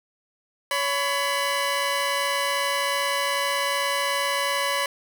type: tone pair together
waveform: 15% pulse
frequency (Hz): 562 / 1001.4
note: C#5 / B5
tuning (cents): +24 / +24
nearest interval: minor seventh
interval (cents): 1000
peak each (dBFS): -19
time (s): 0.71-4.86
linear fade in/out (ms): 2
effects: none